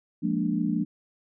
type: chord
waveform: sine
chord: Bb dominant seventh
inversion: second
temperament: equal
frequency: 174.61 / 207.7 / 233.1 / 293.7 Hz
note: F3 / Ab3 / Bb3 / D4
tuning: 0 / 0 / 0 / 0 cents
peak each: -29 dBFS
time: 0.22-0.85 s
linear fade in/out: 20 ms
effects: none